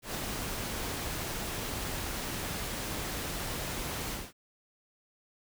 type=noise with ADSR envelope; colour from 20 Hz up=pink; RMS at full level=-34 dBFS; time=0.02-4.33 s; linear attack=130 ms; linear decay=3 ms; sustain=-2 dB; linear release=210 ms; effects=none